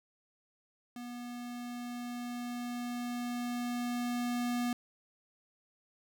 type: tone with level ramp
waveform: square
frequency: 242.6 Hz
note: B3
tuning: 31 cents flat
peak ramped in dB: -42 to -31 dBFS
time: 0.96-4.73 s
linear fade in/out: 2 ms
effects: none